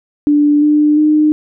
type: tone with pitch steps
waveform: sine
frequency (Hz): 293.7 / 299 / 304.4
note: D4 / D4 / D#4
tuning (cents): 0 / +31 / -38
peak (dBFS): -7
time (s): 0.27-1.32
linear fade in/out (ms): 0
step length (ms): 350
effects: none